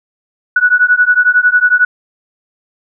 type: beating tone pair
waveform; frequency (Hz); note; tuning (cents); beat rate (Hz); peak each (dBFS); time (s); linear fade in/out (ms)
sine; 1468 / 1479; F#6 / F#6; -14 / -1; 11; -10; 0.56-1.85; 5
effects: none